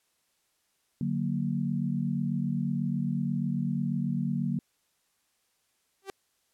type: chord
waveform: sine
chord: D augmented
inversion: none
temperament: equal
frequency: 146.83 / 185 / 233.1 Hz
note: D3 / F#3 / A#3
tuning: 0 / 0 / 0 cents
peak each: -31 dBFS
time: 1.01-4.59 s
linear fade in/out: 2 ms
type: tone with exponential growth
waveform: sawtooth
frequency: 389.4 Hz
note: G4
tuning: 12 cents flat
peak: -28 dBFS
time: 6.02-6.1 s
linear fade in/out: 0 ms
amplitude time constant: 16 ms
effects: white hiss -73 dBFS RMS until 6.53 s + low-pass 12000 Hz 12 dB/octave